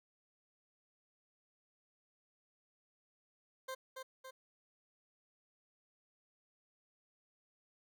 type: tone with echo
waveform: 20% pulse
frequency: 523.3 Hz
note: C5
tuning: in tune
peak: -36 dBFS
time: 3.68-3.75 s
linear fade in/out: 10 ms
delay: 280 ms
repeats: 2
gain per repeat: -4 dB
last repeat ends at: 4.31 s
effects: none